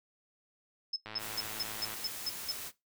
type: tone bursts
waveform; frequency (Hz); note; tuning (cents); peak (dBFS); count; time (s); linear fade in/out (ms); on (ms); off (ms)
sine; 5200; E8; -24; -31; 8; 0.93-2.516; 5; 32; 190
type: click train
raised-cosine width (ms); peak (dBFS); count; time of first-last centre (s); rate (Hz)
0.3; -27; 96; 1.06-1.94; 108
type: noise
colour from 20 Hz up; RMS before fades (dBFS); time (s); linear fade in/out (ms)
white; -42; 1.18-2.72; 50
effects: noise-tail reverb RT60 0.2 s tail -18 dB re dry